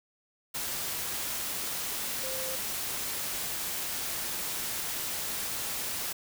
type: tone in noise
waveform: sine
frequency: 523.3 Hz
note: C5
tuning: in tune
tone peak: -38 dBFS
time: 2.23-2.56 s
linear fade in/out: 10 ms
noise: white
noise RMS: -34 dBFS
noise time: 0.54-6.13 s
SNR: -7 dB
effects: none